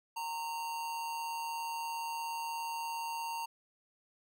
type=tone with amplitude modulation; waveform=square; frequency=922 Hz; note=A#5; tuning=19 cents flat; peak=-35 dBFS; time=0.16-3.46 s; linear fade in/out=10 ms; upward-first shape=sine; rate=157 Hz; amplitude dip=40%; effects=none